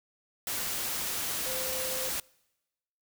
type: tone in noise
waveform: sine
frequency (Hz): 518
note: C5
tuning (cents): -17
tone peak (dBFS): -37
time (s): 1.46-2.09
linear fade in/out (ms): 2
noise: white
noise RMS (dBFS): -33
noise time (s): 0.47-2.2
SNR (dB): -7
effects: noise-tail reverb RT60 1.0 s tail -26 dB re dry